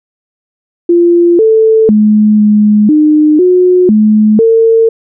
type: tone with pitch steps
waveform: sine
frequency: 345.2 / 441.9 / 212.3 / 210.1 / 304 / 363.2 / 213.9 / 452.4 Hz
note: F4 / A4 / G#3 / G#3 / D#4 / F#4 / A3 / A4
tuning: -20 / +7 / +38 / +20 / -40 / -32 / -49 / +48 cents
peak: -3 dBFS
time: 0.89-4.89 s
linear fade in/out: 5 ms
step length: 500 ms
effects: none